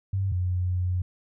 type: tone pair in turn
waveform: sine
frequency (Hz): 96.8 / 90.44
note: G2 / F#2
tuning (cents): -21 / -39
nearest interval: minor second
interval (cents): 118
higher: first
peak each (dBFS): -23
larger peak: neither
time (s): 0.13-0.32 / 0.32-1.02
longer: second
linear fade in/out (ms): 5
effects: none